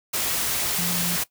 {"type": "tone in noise", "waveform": "sine", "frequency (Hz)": 174.61, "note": "F3", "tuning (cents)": 0, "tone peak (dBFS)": -28, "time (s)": [0.78, 1.17], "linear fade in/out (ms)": 10, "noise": "white", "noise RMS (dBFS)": -25, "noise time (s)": [0.13, 1.24], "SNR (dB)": -6, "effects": ["noise-tail reverb RT60 0.1 s tail -18 dB re dry"]}